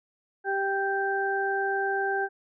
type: harmonic tone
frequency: 392 Hz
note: G4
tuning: in tune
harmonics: 1 / 2 / 4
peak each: -29 / -29 / -29 dBFS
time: 0.44-2.29 s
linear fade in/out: 50 ms
effects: none